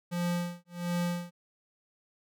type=tone with tremolo; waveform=square; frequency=174.61 Hz; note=F3; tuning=in tune; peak=-28 dBFS; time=0.11-1.31 s; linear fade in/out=20 ms; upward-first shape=sine; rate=1.4 Hz; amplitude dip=100%; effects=none